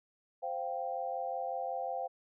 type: chord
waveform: sine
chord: C suspended fourth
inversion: none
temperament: equal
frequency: 523.3 / 698.5 / 784 Hz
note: C5 / F5 / G5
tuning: 0 / 0 / 0 cents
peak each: -39 / -38 / -38 dBFS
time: 0.42-2.08 s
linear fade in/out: 20 ms
effects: none